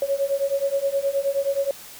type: beating tone pair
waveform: sine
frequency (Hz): 549 / 558.5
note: C#5 / C#5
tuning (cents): -17 / +13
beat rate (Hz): 9.5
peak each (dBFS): -24 / -23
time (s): 0.02-1.71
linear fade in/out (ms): 2
effects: white hiss -42 dBFS RMS until 1.99 s